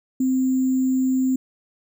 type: tone with sample-and-hold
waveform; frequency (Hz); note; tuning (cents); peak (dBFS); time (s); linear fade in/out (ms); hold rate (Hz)
sine; 260; C4; -11; -17; 0.2-1.36; 5; 7350
effects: none